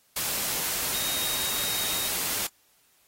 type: tone in noise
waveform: sine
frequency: 3747 Hz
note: A#7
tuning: 8 cents sharp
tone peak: -33 dBFS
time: 0.94-2.08 s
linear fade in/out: 5 ms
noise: white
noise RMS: -29 dBFS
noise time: 0.16-2.47 s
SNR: -7 dB
effects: white hiss -64 dBFS RMS until 3.07 s + AAC 48 kbps